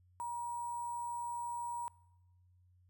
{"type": "tone with sample-and-hold", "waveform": "sine", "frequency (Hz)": 954, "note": "A#5", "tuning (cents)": 40, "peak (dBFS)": -37, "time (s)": [0.2, 1.88], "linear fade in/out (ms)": 0, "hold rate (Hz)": 8820, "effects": ["noise-tail reverb RT60 1.0 s tail -23 dB re dry", "added 90 Hz sine -64 dBFS peak until 2.89 s"]}